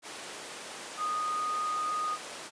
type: tone in noise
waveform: sine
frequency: 1237 Hz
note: D#6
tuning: 10 cents flat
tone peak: -29 dBFS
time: 0.97-2.18 s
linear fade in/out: 50 ms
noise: pink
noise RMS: -40 dBFS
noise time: 0.02-2.51 s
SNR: +8 dB
effects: high-pass 400 Hz 12 dB/octave + resampled to 22050 Hz